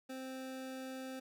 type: tone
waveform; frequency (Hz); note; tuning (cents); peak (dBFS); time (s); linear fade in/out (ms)
25% pulse; 261.6; C4; 0; -39; 0.09-1.2; 10
effects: none